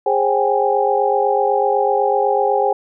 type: tone cluster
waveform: sine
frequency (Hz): 411.3 / 533 / 777 / 825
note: G#4 / C5 / G5 / G#5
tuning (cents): -17 / +32 / -16 / -12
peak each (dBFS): -19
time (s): 0.06-2.73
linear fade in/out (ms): 5
effects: none